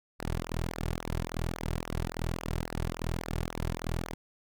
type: tone with flanger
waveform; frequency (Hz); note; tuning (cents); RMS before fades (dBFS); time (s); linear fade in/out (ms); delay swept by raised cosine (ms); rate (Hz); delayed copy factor
sawtooth; 41.2; E1; 0; -34; 0.19-4.14; 10; 0.24 to 4.14; 3.6; -0.9
effects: none